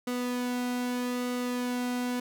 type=tone with flanger; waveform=sawtooth; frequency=246.9 Hz; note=B3; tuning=in tune; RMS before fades=-31 dBFS; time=0.07-2.2 s; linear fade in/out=5 ms; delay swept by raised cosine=1.2 to 1.74 ms; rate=0.81 Hz; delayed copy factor=-0.5; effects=none